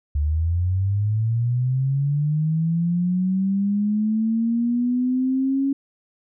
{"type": "linear sweep", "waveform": "sine", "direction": "up", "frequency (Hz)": [71.4, 276.6], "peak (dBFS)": -18, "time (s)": [0.15, 5.73], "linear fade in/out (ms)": 5, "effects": []}